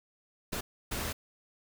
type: noise bursts at uneven times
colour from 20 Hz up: pink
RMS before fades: -35 dBFS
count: 2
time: 0.52-0.61 / 0.91-1.13 s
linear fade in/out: 10 ms
effects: none